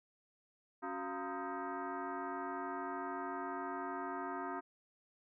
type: tone with frequency modulation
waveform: sine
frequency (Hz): 277.2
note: C#4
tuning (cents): 0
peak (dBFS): -38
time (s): 0.82-4.61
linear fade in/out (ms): 20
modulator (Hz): 324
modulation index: 3.8
effects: none